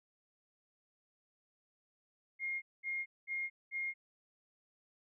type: tone bursts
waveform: sine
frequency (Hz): 2134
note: C7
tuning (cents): +34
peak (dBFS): -35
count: 4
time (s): 2.39-3.94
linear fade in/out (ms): 50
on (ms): 230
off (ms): 210
effects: none